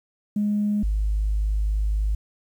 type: tone pair in turn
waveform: sine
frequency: 207.7 / 51.92 Hz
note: G#3 / G#1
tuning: 0 / 0 cents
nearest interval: 2 octaves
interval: 2400 cents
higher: first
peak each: -19 dBFS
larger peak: neither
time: 0.36-0.83 / 0.83-2.15 s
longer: second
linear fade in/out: 5 ms
effects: tanh soft clip ceiling -15 dBFS + 9-bit